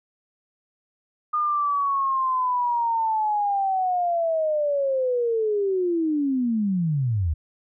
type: linear sweep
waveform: sine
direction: down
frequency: 1223 to 72 Hz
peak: -20 dBFS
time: 1.33-7.34 s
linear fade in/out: 10 ms
effects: none